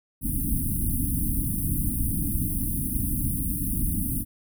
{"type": "band-stop noise", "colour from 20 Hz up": "pink", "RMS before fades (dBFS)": -26, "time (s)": [0.21, 4.25], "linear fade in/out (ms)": 50, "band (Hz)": [310, 9300], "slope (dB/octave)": 96, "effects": []}